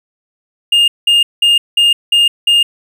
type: tone bursts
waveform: triangle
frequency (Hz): 2827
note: F7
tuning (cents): +20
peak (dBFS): -5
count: 6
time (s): 0.72-2.63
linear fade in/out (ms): 5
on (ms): 160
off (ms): 190
effects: 7-bit